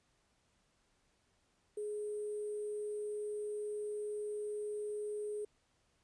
sine tone with sample-and-hold, 418.9 Hz, G#4, 15 cents sharp, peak -37 dBFS, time 1.77-5.45 s, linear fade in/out 5 ms, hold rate 8820 Hz, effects pink hiss -75 dBFS RMS until 6.03 s + resampled to 22050 Hz

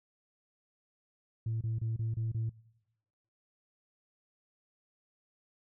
sine tone bursts, 112.5 Hz, A2, 39 cents sharp, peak -29 dBFS, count 6, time 1.46-2.495 s, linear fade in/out 5 ms, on 150 ms, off 27 ms, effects noise-tail reverb RT60 1.0 s tail -24 dB re dry + tanh soft clip ceiling -28 dBFS

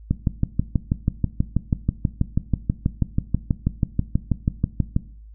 click train, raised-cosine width 5 ms, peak -6 dBFS, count 31, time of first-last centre 0.11-4.964 s, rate 6.18 Hz, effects noise-tail reverb RT60 0.5 s tail -17 dB re dry + added 53 Hz sine -40 dBFS peak until 5.34 s

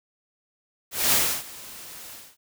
white noise with ADSR envelope, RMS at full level -19 dBFS, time 0.91-2.37 s, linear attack 210 ms, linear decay 310 ms, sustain -22 dB, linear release 240 ms, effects none

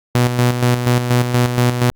sawtooth tone with tremolo, 122.6 Hz, B2, 12 cents flat, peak -7 dBFS, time 0.15-1.9 s, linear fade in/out 0 ms, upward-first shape square, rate 4.2 Hz, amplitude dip 55%, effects Opus 48 kbps

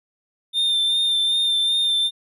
triangle tone with vibrato, 3599 Hz, A7, 38 cents sharp, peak -16 dBFS, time 0.53-2.11 s, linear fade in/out 50 ms, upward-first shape sine, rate 2.6 Hz, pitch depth 24 cents each way, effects none

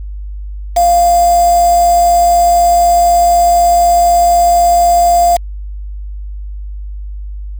sine tone with quantisation, 696 Hz, F5, 6 cents flat, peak -6 dBFS, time 0.76-5.37 s, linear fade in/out 10 ms, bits 3, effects added 50 Hz sine -21 dBFS peak until 7.59 s

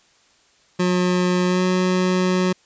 25% pulse tone with pitch glide, 180.4 to 183.45 Hz, F#3 to F#3, -44 to -15 cents, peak -13 dBFS, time 0.79-2.53 s, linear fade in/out 10 ms, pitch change +29 cents, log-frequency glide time 1.46-1.62 s, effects white hiss -57 dBFS RMS until 2.65 s + resampled to 16000 Hz

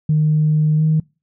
sine tone with pitch glide, 153.4 to 156.62 Hz, D#3 to D#3, -24 to +12 cents, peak -11 dBFS, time 0.09-1 s, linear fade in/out 5 ms, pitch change +36 cents, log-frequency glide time 0.76-0.83 s, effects noise-tail reverb RT60 0.3 s tail -25 dB re dry + tanh soft clip ceiling -7 dBFS

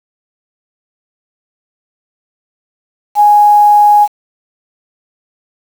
sine tone with quantisation, 830.6 Hz, G#5, in tune, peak -3 dBFS, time 3.15-4.08 s, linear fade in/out 50 ms, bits 5, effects none

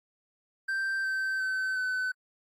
triangle tone with pitch steps, 1568 / 1549.1 / 1530.4 / 1512 Hz, G6 / G6 / G6 / F#6, 0 / -21 / -42 / +37 cents, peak -26 dBFS, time 0.68-2.12 s, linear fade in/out 10 ms, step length 360 ms, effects AAC 48 kbps

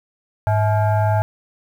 sine tone with frequency modulation, 104.4 Hz, G#2, 10 cents sharp, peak -14 dBFS, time 0.47-1.22 s, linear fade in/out 0 ms, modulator 752 Hz, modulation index 0.9, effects 8-bit

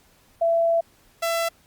sine / sawtooth tone pair in turn, 669 / 669 Hz, E5 / E5, +25 / +25 cents, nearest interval unison, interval 0 cents, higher neither, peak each -17 / -18 dBFS, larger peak first, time 0.41-0.81 / 1.22-1.49 s, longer first, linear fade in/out 10 ms, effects pink hiss -58 dBFS RMS until 1.66 s + Opus 48 kbps

